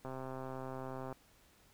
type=click train; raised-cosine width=1 ms; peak=-30 dBFS; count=142; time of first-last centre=0.05-1.126 s; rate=131 Hz; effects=pink hiss -66 dBFS RMS until 1.73 s